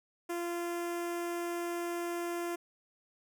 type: tone with notch filter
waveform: sawtooth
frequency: 345 Hz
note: F4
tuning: 21 cents flat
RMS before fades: -36 dBFS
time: 0.29-2.56 s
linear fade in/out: 10 ms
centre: 4100 Hz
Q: 1.3
effects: none